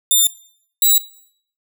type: tone pair in turn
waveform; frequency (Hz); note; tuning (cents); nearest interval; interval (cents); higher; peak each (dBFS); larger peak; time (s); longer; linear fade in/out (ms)
5% pulse; 3599 / 3898; A7 / B7; +38 / -23; minor second; 139; second; -3; neither; 0.11-0.27 / 0.82-0.98; neither; 2
effects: noise-tail reverb RT60 0.6 s tail -18 dB re dry